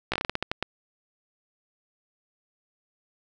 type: slowing click train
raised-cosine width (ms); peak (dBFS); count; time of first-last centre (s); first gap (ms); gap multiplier
0.3; -10; 11; 0.12-0.626; 16; 1.24
effects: none